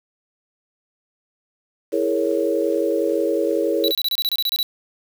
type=chord; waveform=sine; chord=A# half-diminished seventh; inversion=second; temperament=equal; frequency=329.6 / 415.3 / 466.2 / 554.4 Hz; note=E4 / G#4 / A#4 / C#5; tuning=0 / 0 / 0 / 0 cents; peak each=-23 dBFS; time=1.92-3.92 s; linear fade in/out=20 ms
type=tone bursts; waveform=square; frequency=3935 Hz; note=B7; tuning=7 cents flat; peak=-19 dBFS; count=12; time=3.84-4.629 s; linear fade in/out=0 ms; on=41 ms; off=27 ms
effects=7-bit